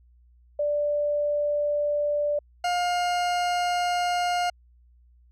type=tone pair in turn; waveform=sine / 40% pulse; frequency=587.3 / 709.5 Hz; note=D5 / F5; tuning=0 / +27 cents; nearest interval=minor third; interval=327 cents; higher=second; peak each=-22 dBFS; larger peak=neither; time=0.59-2.39 / 2.64-4.5 s; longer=second; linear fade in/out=5 ms; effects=added 60 Hz sine -54 dBFS peak until 5.31 s + low-pass 7000 Hz 12 dB/octave